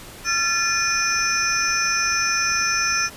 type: tone cluster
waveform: sine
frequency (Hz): 1366 / 1743 / 2448 / 5360 / 6050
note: F6 / A6 / D#7 / E8 / F#8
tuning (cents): -39 / -17 / -29 / +28 / +38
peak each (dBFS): -25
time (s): 0.24-3.1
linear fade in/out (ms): 50
effects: pink hiss -40 dBFS RMS until 3.16 s + resampled to 32000 Hz